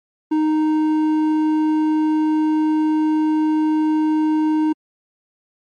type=tone with hard clipping; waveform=sine; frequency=310 Hz; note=D#4; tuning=6 cents flat; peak=-16 dBFS; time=0.31-4.73 s; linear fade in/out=10 ms; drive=6 dB; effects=MP3 48 kbps